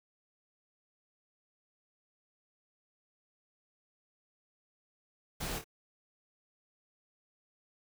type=noise with echo; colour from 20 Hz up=pink; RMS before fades=-38 dBFS; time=5.4-5.59 s; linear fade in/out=10 ms; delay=27 ms; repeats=2; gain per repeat=-7 dB; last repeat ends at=5.644 s; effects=none